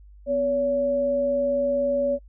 sine tone pair together, 250.4 / 565.5 Hz, B3 / C#5, +24 / +34 cents, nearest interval octave + major second, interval 1410 cents, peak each -30 / -20 dBFS, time 0.26-2.19 s, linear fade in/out 50 ms, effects noise-tail reverb RT60 0.1 s tail -22 dB re dry + added 50 Hz sine -45 dBFS peak until 2.28 s

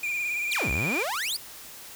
triangle tone with vibrato, 2402 Hz, D7, 38 cents sharp, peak -25 dBFS, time 0.03-1.03 s, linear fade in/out 5 ms, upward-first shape sine, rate 18 Hz, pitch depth 46 cents each way
sawtooth exponential two-way sweep, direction down then up, 5130 to 57 to 5130 Hz, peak -24 dBFS, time 0.51-1.37 s, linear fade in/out 10 ms, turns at 0.71 s
effects white hiss -44 dBFS RMS until 1.95 s

